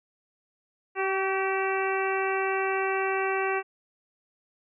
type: harmonic tone with a mistuned harmonic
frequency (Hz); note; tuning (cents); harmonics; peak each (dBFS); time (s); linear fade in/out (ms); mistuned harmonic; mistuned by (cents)
385.4; G4; -29; 1 / 2 / 3 / 4 / 5 / 6 / 7; -28 / -31 / -33 / -34 / -35 / -36 / -36; 0.95-3.63; 50; 3; -22
effects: none